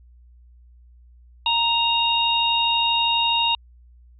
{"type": "harmonic tone", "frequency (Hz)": 932.3, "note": "A#5", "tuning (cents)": 0, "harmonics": [1, 3, 4], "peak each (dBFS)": [-22, -22, -22], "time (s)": [1.46, 3.55], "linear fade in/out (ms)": 2, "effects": ["added 60 Hz sine -47 dBFS peak until 4.19 s"]}